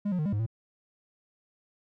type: tone with pitch steps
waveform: triangle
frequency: 204.5 / 180.6 / 152.6 / 201.5 / 103.8 / 112.7 Hz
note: G#3 / F#3 / D#3 / G3 / G#2 / A2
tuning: -26 / -42 / -33 / +48 / 0 / +42 cents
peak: -24 dBFS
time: 0.05-0.464 s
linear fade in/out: 10 ms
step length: 69 ms
effects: none